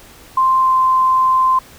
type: tone with pitch glide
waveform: sine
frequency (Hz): 1046.5 to 1039.3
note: C6 to C6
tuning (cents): 0 to -12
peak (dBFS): -10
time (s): 0.37-1.59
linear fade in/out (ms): 5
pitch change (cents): -12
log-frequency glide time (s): 0.58-0.77
effects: pink hiss -42 dBFS RMS until 1.78 s